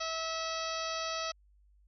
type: harmonic tone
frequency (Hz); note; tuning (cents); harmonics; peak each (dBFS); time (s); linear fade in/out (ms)
649; E5; -27; 1 / 2 / 3 / 4 / 5 / 6 / 7 / 8 / 9; -39 / -38 / -45 / -44 / -45 / -44 / -44 / -45 / -46; 0-1.32; 10
effects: added 50 Hz sine -61 dBFS peak until 1.87 s